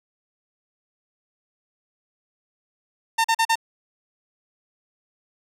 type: tone bursts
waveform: sawtooth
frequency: 906 Hz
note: A#5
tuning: 50 cents flat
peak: -13 dBFS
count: 4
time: 3.18-3.556 s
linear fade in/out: 10 ms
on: 64 ms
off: 40 ms
effects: low-pass 11000 Hz 12 dB/octave + 8-bit